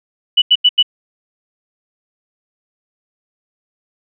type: tone bursts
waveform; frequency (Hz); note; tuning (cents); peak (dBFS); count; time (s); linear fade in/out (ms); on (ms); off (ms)
sine; 2960; F#7; 0; -6; 4; 0.37-0.828; 10; 50; 86
effects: none